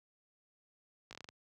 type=slowing click train; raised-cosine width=0.2 ms; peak=-30 dBFS; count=7; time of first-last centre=1.11-1.289 s; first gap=18 ms; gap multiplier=1.2; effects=high-pass 80 Hz 12 dB/octave